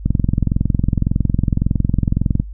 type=click train; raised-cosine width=5 ms; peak=-3 dBFS; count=52; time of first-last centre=0.06-2.399 s; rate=21.8 Hz; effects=noise-tail reverb RT60 0.1 s tail -20 dB re dry + added 50 Hz sine -28 dBFS peak until 2.53 s